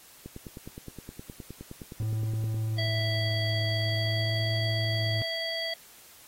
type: click train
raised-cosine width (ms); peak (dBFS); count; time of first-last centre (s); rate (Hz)
3; -27; 23; 0.26-2.545; 9.63
type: tone with vibrato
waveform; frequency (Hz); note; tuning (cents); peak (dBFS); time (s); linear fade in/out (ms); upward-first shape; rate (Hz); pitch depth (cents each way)
triangle; 109.1; A2; -14; -25; 2-5.22; 0; sine; 0.48; 20
type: harmonic tone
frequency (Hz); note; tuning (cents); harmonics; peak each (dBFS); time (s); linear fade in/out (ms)
659.3; E5; 0; 1 / 3 / 5 / 7; -35 / -35 / -35 / -35; 2.78-5.74; 5
effects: white hiss -53 dBFS RMS until 6.27 s + AAC 48 kbps